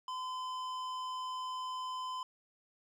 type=tone with hard clipping; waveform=triangle; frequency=1020 Hz; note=C6; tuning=44 cents flat; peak=-39 dBFS; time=0.08-2.23 s; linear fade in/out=2 ms; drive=15 dB; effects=none